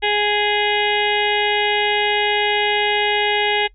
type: harmonic tone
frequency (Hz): 415.3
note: G#4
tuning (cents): 0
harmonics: 1 / 2 / 4 / 5 / 6 / 7 / 8 / 9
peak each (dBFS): -22 / -21 / -25 / -23 / -27 / -25 / -27 / -31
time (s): 0.02-3.68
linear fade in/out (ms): 20
effects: noise-tail reverb RT60 0.1 s tail -24 dB re dry + added 44 Hz sine -46 dBFS peak until 3.74 s